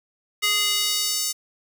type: tone with high-pass filter sweep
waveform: square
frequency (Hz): 415.3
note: G#4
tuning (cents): 0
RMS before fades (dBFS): -23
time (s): 0.42-1.33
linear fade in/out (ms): 20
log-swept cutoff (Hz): 2300 to 6000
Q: 1.5
effects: none